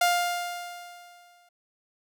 sawtooth tone with exponential decay, 703 Hz, F5, 11 cents sharp, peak -15 dBFS, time 0.01-1.49 s, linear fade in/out 5 ms, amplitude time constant 320 ms, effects none

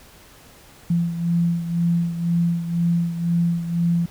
sine beating tone pair, 170 / 172 Hz, F3 / F3, -46 / -26 cents, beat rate 2 Hz, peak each -19 / -25 dBFS, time 0.9-4.06 s, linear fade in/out 5 ms, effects pink hiss -48 dBFS RMS until 4.1 s

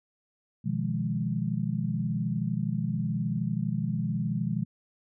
sine chord, F half-diminished seventh, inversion second, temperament equal, 123.47 / 155.56 / 174.61 / 207.7 Hz, Cb3 / Eb3 / F3 / Ab3, 0 / 0 / 0 / 0 cents, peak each -32 dBFS, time 0.64-4.65 s, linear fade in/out 20 ms, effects none

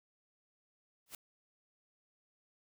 white noise with exponential growth, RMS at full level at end -41 dBFS, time 1.06-1.15 s, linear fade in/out 2 ms, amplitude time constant 18 ms, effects none

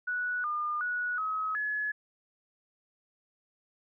sine tone with pitch steps, 1473 / 1209 / 1465 / 1276 / 1701 Hz, F#6 / D6 / F#6 / D#6 / G#6, -8 / +50 / -18 / +43 / +41 cents, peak -29 dBFS, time 0.07-1.92 s, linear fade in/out 10 ms, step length 370 ms, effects none

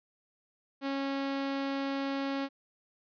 sawtooth tone, 274.6 Hz, C#4, 16 cents flat, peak -27 dBFS, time 0.81-2.49 s, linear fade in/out 50 ms, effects resampled to 11025 Hz

